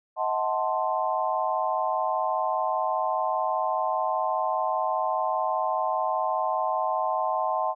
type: chord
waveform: sine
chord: D# diminished seventh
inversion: none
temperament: equal with one note detuned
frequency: 635 / 740 / 880 / 1046.5 Hz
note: D#5 / F#5 / A5 / C6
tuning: +35 / 0 / 0 / 0 cents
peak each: -29 dBFS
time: 0.16-7.75 s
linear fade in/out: 50 ms
effects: none